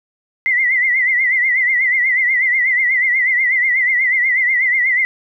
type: tone with vibrato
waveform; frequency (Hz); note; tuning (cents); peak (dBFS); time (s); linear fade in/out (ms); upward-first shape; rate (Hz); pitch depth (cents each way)
sine; 2027; B6; +45; -12; 0.46-5.05; 0; triangle; 8.2; 110
effects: 9-bit